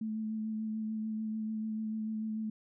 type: tone with vibrato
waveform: sine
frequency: 218.1 Hz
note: A3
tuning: 15 cents flat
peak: -33 dBFS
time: 0.01-2.5 s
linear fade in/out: 5 ms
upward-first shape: sine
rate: 6.8 Hz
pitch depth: 17 cents each way
effects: none